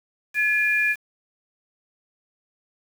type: tone pair together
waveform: sine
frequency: 1706 / 2411 Hz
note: G#6 / D7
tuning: +46 / +45 cents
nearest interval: tritone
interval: 599 cents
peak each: -21 dBFS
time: 0.34-0.96 s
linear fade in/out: 50 ms
effects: 7-bit